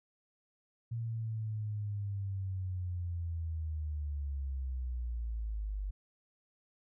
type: linear sweep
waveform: sine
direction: down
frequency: 116.54 to 48.13 Hz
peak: -34 dBFS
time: 0.91-5.91 s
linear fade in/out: 10 ms
effects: none